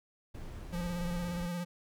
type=noise; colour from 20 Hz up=brown; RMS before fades=-42 dBFS; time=0.34-1.47 s; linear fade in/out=10 ms
type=tone with vibrato; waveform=square; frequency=174.6 Hz; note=F3; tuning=in tune; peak=-35 dBFS; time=0.72-1.65 s; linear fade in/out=20 ms; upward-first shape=square; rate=17 Hz; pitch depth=27 cents each way
effects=none